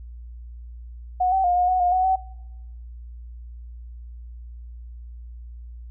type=tone with pitch steps; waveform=sine; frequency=732 / 766 / 711 / 719 / 738 / 713 / 742 / 757 Hz; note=F#5 / G5 / F5 / F#5 / F#5 / F5 / F#5 / F#5; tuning=-19 / -40 / +31 / -50 / -5 / +36 / +5 / +39 cents; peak=-17 dBFS; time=1.2-2.16 s; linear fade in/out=10 ms; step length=120 ms; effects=noise-tail reverb RT60 0.9 s tail -22 dB re dry + added 59 Hz sine -36 dBFS peak until 5.9 s